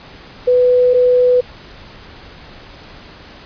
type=tone pair in turn; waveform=sine; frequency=497.3 / 497.3 Hz; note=B4 / B4; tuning=+12 / +12 cents; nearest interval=unison; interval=0 cents; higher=neither; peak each=-8 dBFS; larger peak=neither; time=0.47-0.94 / 0.94-1.41 s; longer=neither; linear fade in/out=10 ms; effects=pink hiss -38 dBFS RMS until 3.45 s + resampled to 11025 Hz